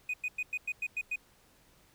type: tone bursts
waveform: triangle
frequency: 2489 Hz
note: D#7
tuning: in tune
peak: -28 dBFS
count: 8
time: 0.09-1.159 s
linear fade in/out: 5 ms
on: 47 ms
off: 99 ms
effects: tanh soft clip ceiling -26 dBFS + pink hiss -64 dBFS RMS until 1.94 s